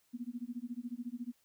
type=tone with tremolo; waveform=sine; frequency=241.5 Hz; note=B3; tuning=39 cents flat; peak=-35 dBFS; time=0.13-1.33 s; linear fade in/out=20 ms; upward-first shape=sine; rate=14 Hz; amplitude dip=100%; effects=white hiss -73 dBFS RMS until 1.44 s